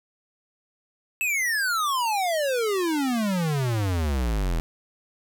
square exponential sweep, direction down, 2657 to 38.89 Hz, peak -23 dBFS, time 1.21-4.6 s, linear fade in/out 0 ms, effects none

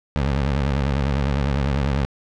20% pulse tone with vibrato, 69.3 Hz, C#2, in tune, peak -14 dBFS, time 0.16-2.05 s, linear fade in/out 0 ms, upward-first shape sine, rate 10 Hz, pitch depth 140 cents each way, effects low-pass 4000 Hz 12 dB/octave

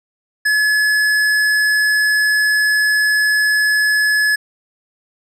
sine tone with hard clipping, 1706 Hz, G#6, 46 cents sharp, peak -14 dBFS, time 0.45-4.36 s, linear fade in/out 10 ms, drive 12 dB, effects none

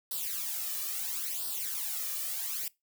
blue noise with flanger, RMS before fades -35 dBFS, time 0.11-2.68 s, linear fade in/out 2 ms, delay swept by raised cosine 0.22 to 1.72 ms, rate 0.74 Hz, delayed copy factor +0.8, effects noise-tail reverb RT60 0.2 s tail -22 dB re dry

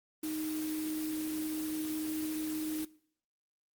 sine tone in noise, 311.1 Hz, D#4, in tune, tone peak -34 dBFS, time 0.23-2.85 s, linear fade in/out 5 ms, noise white, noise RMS -43 dBFS, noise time 0.23-2.85 s, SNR +6 dB, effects noise-tail reverb RT60 0.6 s tail -21 dB re dry + Opus 24 kbps

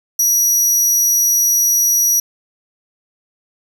sawtooth tone, 5800 Hz, F#8, 35 cents flat, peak -9 dBFS, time 0.19-2.2 s, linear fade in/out 5 ms, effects none

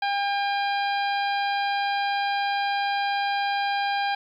harmonic tone, 803 Hz, G5, 41 cents sharp, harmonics 1 / 2 / 3 / 4 / 5 / 6, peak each -24 / -30 / -34 / -36 / -38 / -40 dBFS, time 0.02-4.15 s, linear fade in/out 5 ms, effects 10-bit

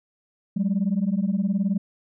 sine beating tone pair, 187.3 / 206.3 Hz, F#3 / G#3, +21 / -11 cents, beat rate 19 Hz, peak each -22 dBFS, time 0.56-1.78 s, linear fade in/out 10 ms, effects tanh soft clip ceiling -16 dBFS

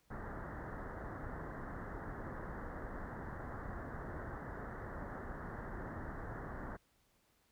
pink low-pass noise, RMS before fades -45 dBFS, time 0.1-6.77 s, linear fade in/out 10 ms, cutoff 1900 Hz, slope 96 dB/octave, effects pink hiss -74 dBFS RMS until 7.51 s

